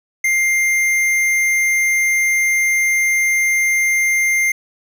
sine tone with tanh clipping, 2100 Hz, C7, 6 cents sharp, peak -15 dBFS, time 0.24-4.52 s, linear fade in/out 5 ms, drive 15 dB, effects none

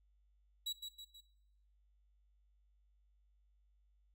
40% pulse tone with echo, 3894 Hz, B7, 25 cents flat, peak -36 dBFS, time 0.66-0.73 s, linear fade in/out 10 ms, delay 160 ms, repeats 3, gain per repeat -6 dB, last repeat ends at 1.21 s, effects noise-tail reverb RT60 0.8 s tail -19 dB re dry + added 50 Hz sine -69 dBFS peak until 4.14 s

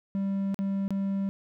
triangle tone with dropouts, 196 Hz, G3, in tune, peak -24 dBFS, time 0.15-1.29 s, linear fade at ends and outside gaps 0 ms, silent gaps 0.544-0.59 / 0.88-0.906 s, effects none

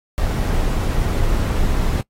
brown noise, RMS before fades -18 dBFS, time 0.18-2.01 s, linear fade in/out 0 ms, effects noise-tail reverb RT60 0.1 s tail -22 dB re dry + AAC 48 kbps

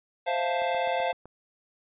square chord, F major seventh, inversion second, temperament equal, 523.3 / 659.3 / 698.5 / 880 Hz, C5 / E5 / F5 / A5, 0 / 0 / 0 / 0 cents, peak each -31 / -35 / -29 / -33 dBFS, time 0.26-1.13 s, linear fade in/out 20 ms
click train, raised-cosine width 1 ms, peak -32 dBFS, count 6, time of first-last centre 0.62-1.256 s, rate 7.86 Hz
effects resampled to 8000 Hz

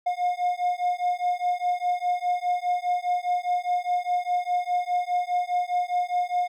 triangle beating tone pair, 713 / 717.9 Hz, F5 / F5, +36 / +48 cents, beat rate 4.9 Hz, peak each -24 dBFS, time 0.06-6.48 s, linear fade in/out 10 ms, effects none

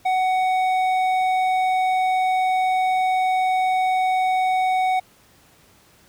sine tone with hard clipping, 746 Hz, F#5, 14 cents sharp, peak -19 dBFS, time 0.05-5 s, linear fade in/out 10 ms, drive 8 dB, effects pink hiss -54 dBFS RMS until 6.08 s + high-pass 60 Hz 12 dB/octave

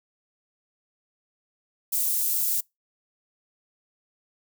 white high-pass noise, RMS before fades -25 dBFS, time 1.92-2.61 s, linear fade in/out 10 ms, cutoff 9500 Hz, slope 12 dB/octave, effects noise-tail reverb RT60 0.2 s tail -26 dB re dry

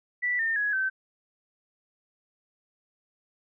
sine tone with pitch steps, 1966 / 1813.3 / 1672.4 / 1542.5 Hz, B6 / A#6 / G#6 / G6, -8 / -48 / +12 / -28 cents, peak -24 dBFS, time 0.22-0.9 s, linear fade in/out 20 ms, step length 170 ms, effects none

